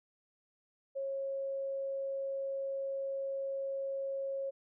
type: tone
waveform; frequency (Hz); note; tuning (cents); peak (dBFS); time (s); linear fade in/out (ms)
sine; 545; C#5; -29; -34; 0.95-4.51; 20
effects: none